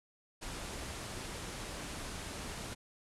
pink low-pass noise, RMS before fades -43 dBFS, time 0.41-2.75 s, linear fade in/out 20 ms, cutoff 11000 Hz, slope 48 dB/octave, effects none

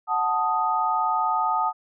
sine chord, D# diminished, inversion first, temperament equal, 740 / 880 / 1244.5 Hz, F#5 / A5 / D#6, 0 / 0 / 0 cents, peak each -27 / -24 / -24 dBFS, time 0.07-1.73 s, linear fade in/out 50 ms, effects none

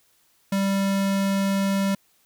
square tone, 196 Hz, G3, in tune, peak -21 dBFS, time 0.52-1.95 s, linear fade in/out 5 ms, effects white hiss -63 dBFS RMS until 2.25 s

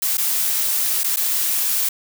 blue noise with dropouts, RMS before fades -20 dBFS, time 0.02-1.89 s, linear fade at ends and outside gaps 5 ms, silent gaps 0.172-0.179 / 1.035-1.042 / 1.161-1.169 s, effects none

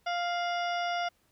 harmonic tone with a mistuned harmonic, 698.5 Hz, F5, in tune, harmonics 1 / 2 / 3 / 4 / 5 / 7 / 8, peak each -30 / -36 / -40 / -42 / -44 / -47 / -48 dBFS, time 0.06-1.09 s, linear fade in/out 10 ms, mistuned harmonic 4, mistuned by +52 cents, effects pink hiss -70 dBFS RMS until 1.31 s

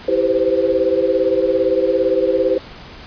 sine chord, C major seventh, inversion first, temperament equal with one note detuned, 329.6 / 392 / 505.7 / 523.3 Hz, E4 / G4 / B4 / C5, 0 / 0 / +41 / 0 cents, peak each -22 / -19 / -18 / -18 dBFS, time 0.08-2.58 s, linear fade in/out 5 ms, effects pink hiss -37 dBFS RMS until 3.06 s + resampled to 11025 Hz

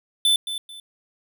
square tone with echo, 3520 Hz, A7, in tune, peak -16 dBFS, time 0.25-0.36 s, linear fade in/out 2 ms, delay 220 ms, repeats 2, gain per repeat -11 dB, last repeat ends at 0.8 s, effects none

